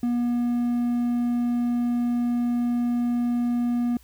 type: tone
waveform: triangle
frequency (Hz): 240.7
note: B3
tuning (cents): -44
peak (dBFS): -19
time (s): 0.03-3.97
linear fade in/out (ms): 2
effects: added 60 Hz sine -52 dBFS peak until 4.03 s + white hiss -58 dBFS RMS until 4.03 s